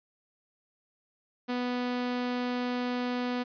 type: tone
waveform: sawtooth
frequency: 246.9 Hz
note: B3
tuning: in tune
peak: -25 dBFS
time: 1.48-3.44 s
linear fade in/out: 20 ms
effects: resampled to 11025 Hz